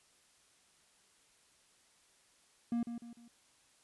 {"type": "tone with echo", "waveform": "triangle", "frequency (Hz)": 235.5, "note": "A#3", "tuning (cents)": 18, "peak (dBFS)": -29, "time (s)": [2.72, 2.83], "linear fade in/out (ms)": 2, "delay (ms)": 150, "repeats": 3, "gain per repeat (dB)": -8, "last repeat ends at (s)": 3.28, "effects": ["white hiss -68 dBFS RMS until 3.83 s", "resampled to 24000 Hz"]}